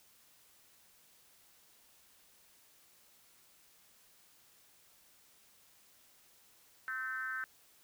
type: tone with frequency modulation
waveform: sine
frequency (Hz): 1547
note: G6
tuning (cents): -23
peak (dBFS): -36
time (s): 6.88-7.44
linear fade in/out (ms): 0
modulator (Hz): 247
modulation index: 0.88
effects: white hiss -65 dBFS RMS until 7.83 s

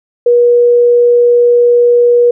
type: tone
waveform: sine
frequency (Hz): 481.2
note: B4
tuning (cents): -45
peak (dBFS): -4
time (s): 0.26-2.31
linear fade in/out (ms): 5
effects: none

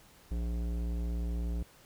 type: tone with tanh clipping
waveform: sine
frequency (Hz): 58.2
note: A#1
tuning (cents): -2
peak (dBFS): -33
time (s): 0.31-1.63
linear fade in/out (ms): 5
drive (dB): 16
effects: pink hiss -59 dBFS RMS until 1.85 s

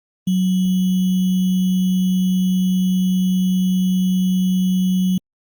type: tone with sample-and-hold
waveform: sine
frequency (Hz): 185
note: F#3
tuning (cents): 0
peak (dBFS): -14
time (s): 0.27-5.18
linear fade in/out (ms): 5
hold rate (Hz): 3150
effects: Opus 32 kbps

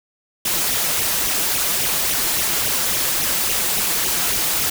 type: noise with flanger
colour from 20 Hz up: white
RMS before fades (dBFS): -20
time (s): 0.45-4.7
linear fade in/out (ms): 5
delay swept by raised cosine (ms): 0.31 to 6.11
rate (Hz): 3.6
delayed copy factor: +0.7
effects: none

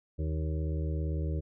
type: harmonic tone with a mistuned harmonic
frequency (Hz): 77.78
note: D#2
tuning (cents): 0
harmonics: 1 / 2 / 4 / 5 / 6 / 7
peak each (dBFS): -30 / -36 / -42 / -44 / -46 / -47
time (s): 0.18-1.41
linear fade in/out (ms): 20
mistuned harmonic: 7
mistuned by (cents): +30
effects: none

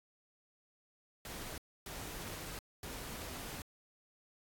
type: noise bursts at uneven times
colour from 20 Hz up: pink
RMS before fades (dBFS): -45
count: 3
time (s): 1.25-1.58 / 1.86-2.59 / 2.83-3.62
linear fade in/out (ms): 2
effects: AAC 64 kbps

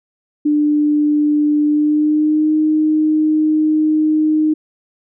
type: tone with pitch glide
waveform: sine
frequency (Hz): 297.5 to 308.9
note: D4 to D#4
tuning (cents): +22 to -12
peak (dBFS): -11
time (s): 0.45-4.54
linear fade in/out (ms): 10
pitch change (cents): +66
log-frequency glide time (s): 1.66-2.54
effects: none

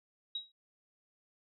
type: tone with exponential decay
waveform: sine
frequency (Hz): 3828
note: A#7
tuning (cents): +45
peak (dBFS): -32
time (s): 0.35-0.52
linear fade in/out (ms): 5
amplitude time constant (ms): 36
effects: none

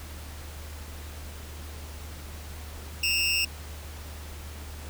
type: tone pair together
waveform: 25% pulse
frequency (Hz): 2597 / 2767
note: E7 / F7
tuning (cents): -26 / -17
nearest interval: minor second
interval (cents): 109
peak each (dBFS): -24 / -21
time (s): 3.03-3.45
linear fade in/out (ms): 5
effects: added 75 Hz sine -39 dBFS peak until 4.89 s + pink hiss -45 dBFS RMS until 4.89 s

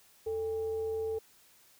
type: tone with frequency modulation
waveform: sine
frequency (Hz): 442.6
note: A4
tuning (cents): +10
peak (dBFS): -31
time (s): 0.26-1.19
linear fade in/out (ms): 10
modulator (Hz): 360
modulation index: 0.25
effects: white hiss -62 dBFS RMS until 1.79 s

